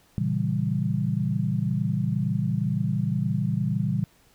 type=chord; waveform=sine; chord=A# diminished seventh; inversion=none; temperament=equal; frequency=116.54 / 138.59 / 164.81 / 196 Hz; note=A#2 / C#3 / E3 / G3; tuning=0 / 0 / 0 / 0 cents; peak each=-28 dBFS; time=0.18-4.04 s; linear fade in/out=0 ms; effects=pink hiss -60 dBFS RMS until 4.34 s